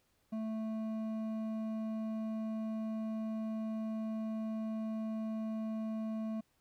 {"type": "tone with hard clipping", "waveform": "sine", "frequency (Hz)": 220, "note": "A3", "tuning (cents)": 0, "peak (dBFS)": -37, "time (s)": [0.32, 6.41], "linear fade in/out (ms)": 10, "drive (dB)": 8, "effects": ["pink hiss -75 dBFS RMS until 6.6 s"]}